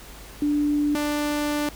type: tone pair in turn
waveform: sine / sawtooth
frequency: 293.7 / 295.1 Hz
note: D4 / D4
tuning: 0 / +8 cents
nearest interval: unison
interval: 8 cents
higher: second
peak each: -19 dBFS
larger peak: neither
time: 0.42-0.95 / 0.95-1.69 s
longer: second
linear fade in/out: 2 ms
effects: added 50 Hz sine -43 dBFS peak until 1.75 s + pink hiss -44 dBFS RMS until 1.75 s